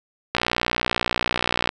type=click train; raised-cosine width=0.3 ms; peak=-4 dBFS; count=82; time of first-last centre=0.35-1.691 s; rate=60.4 Hz; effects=none